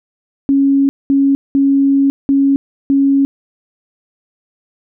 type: tone bursts at uneven times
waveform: sine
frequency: 275.9 Hz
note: C#4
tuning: 8 cents flat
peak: -8 dBFS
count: 5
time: 0.49-0.89 / 1.1-1.35 / 1.55-2.1 / 2.29-2.56 / 2.9-3.25 s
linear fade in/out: 0 ms
effects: none